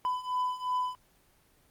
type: beating tone pair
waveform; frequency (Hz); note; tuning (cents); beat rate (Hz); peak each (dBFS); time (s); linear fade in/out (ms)
triangle; 1000 / 1002.8; B5 / B5; +21 / +26; 2.8; -32 / -29; 0.05-0.95; 0
effects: pink hiss -65 dBFS RMS until 1.7 s + Opus 24 kbps